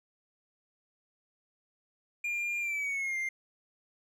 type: tone with pitch glide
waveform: triangle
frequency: 2401 to 2102 Hz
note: D7 to C7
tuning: +38 to +7 cents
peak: -29 dBFS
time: 2.24-3.29 s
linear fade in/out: 5 ms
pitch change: -231 cents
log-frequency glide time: 2.6-3.17 s
effects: none